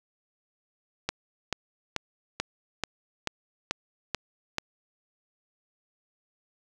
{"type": "click train", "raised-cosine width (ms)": 0.2, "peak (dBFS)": -10, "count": 9, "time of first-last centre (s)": [1.09, 4.583], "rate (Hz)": 2.29, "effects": []}